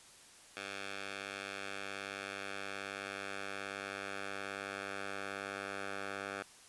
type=tone with band-pass filter sweep; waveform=10% pulse; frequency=98.8 Hz; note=G2; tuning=14 cents sharp; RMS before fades=-43 dBFS; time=0.57-6.43 s; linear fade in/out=0 ms; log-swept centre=2500 to 1500 Hz; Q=0.99; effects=white hiss -58 dBFS RMS until 6.68 s + resampled to 24000 Hz